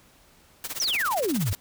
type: noise with tremolo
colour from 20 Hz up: white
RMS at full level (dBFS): -31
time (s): 0.64-1.55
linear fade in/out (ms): 0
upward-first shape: sine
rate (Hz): 17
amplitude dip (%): 90
type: exponential sweep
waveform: sine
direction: down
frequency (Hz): 6200 to 85.2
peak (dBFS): -23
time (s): 0.8-1.53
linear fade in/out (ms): 0
effects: pink hiss -57 dBFS RMS until 1.6 s